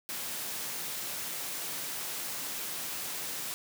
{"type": "high-pass noise", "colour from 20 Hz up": "white", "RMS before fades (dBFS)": -37, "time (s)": [0.09, 3.54], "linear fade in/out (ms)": 0, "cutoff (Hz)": 110, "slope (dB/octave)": 24, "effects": []}